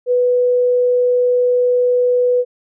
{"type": "tone", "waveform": "sine", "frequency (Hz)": 493.9, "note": "B4", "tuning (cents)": 0, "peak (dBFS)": -11, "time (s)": [0.06, 2.45], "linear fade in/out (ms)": 50, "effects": []}